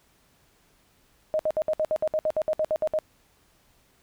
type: tone bursts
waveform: sine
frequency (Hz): 622.3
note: D#5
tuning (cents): 0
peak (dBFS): -21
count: 15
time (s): 1.34-2.988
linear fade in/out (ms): 0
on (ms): 52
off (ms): 62
effects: pink hiss -63 dBFS RMS until 4.02 s